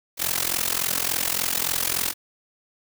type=noise with amplitude modulation; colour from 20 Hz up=white; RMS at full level=-21 dBFS; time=0.17-2.14 s; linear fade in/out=50 ms; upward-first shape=sine; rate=43.5 Hz; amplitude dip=90%; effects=none